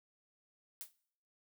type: noise with exponential decay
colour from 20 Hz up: blue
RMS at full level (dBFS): -41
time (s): 0.81-0.93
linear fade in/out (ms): 0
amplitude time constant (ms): 25
effects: noise-tail reverb RT60 0.6 s tail -20 dB re dry